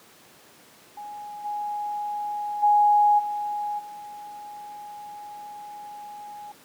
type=tone with level steps; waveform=sine; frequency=830.6 Hz; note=G#5; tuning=in tune; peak=-35 / -27 / -15 / -26 / -37 dBFS; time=0.97-6.52 s; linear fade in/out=5 ms; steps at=1.44 / 2.62 / 3.18 / 3.78 s; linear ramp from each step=20 ms; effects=pink hiss -52 dBFS RMS until 6.64 s + high-pass 200 Hz 12 dB/octave